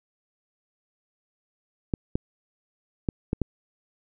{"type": "clicks", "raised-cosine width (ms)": 3, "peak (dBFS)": -11, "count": 5, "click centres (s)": [1.938, 2.155, 3.088, 3.331, 3.417], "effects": []}